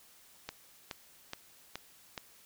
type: click train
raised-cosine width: 0.2 ms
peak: -21 dBFS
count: 5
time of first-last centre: 0.49-2.178 s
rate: 2.37 Hz
effects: white hiss -60 dBFS RMS until 2.45 s